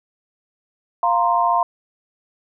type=chord; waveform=sine; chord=F suspended fourth; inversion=none; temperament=equal; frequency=698.5 / 932.3 / 1046.5 Hz; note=F5 / Bb5 / C6; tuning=0 / 0 / 0 cents; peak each=-19 dBFS; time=1.03-1.63 s; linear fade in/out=2 ms; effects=none